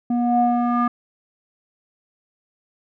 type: tone with low-pass filter sweep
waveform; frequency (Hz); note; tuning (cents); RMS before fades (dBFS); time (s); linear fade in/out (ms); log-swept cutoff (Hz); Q
square; 240.7; B3; -44; -19; 0.1-0.88; 5; 510 to 1300; 5.1
effects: none